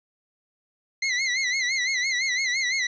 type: tone with vibrato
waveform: sawtooth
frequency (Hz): 2055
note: C7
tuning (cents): -32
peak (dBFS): -19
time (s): 1.02-2.87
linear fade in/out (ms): 5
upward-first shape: sine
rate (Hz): 5.9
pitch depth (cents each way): 100
effects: resampled to 16000 Hz + 9-bit